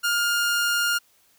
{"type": "tone", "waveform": "sawtooth", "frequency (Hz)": 1412, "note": "F6", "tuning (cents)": 19, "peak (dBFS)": -17, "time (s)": [0.03, 0.99], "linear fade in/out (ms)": 20, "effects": ["white hiss -61 dBFS RMS until 1.38 s"]}